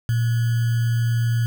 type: tone with sample-and-hold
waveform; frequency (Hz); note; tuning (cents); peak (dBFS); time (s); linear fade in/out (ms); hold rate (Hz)
sine; 116.54; A#2; 0; -17; 0.09-1.46; 0; 1575
effects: none